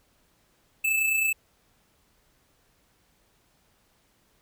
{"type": "tone with amplitude modulation", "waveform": "square", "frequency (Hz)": 2626, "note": "E7", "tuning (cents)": -7, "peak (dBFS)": -21, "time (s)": [0.84, 1.33], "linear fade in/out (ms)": 10, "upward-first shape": "sine", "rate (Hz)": 29.4, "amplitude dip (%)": 40, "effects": ["pink hiss -66 dBFS RMS until 4.41 s"]}